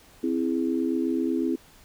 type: chord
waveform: sine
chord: C augmented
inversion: none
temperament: equal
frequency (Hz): 261.6 / 329.6 / 415.3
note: C4 / E4 / G#4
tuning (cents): 0 / 0 / 0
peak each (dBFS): -26 / -26 / -32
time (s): 0.23-1.56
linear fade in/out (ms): 10
effects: pink hiss -54 dBFS RMS until 1.84 s